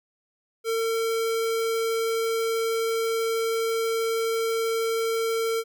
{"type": "tone", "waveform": "square", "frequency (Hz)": 453.1, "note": "A#4", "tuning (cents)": -49, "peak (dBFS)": -24, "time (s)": [0.64, 5.64], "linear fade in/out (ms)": 50, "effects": []}